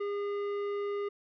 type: tone with tanh clipping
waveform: sine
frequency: 406.6 Hz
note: G#4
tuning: 37 cents flat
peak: -33 dBFS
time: 0-1.09 s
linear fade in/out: 10 ms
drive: 12 dB
effects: none